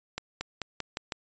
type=accelerating click train; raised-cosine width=0.2 ms; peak=-15 dBFS; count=6; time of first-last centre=0.18-1.122 s; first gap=230 ms; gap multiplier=0.9; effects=resampled to 16000 Hz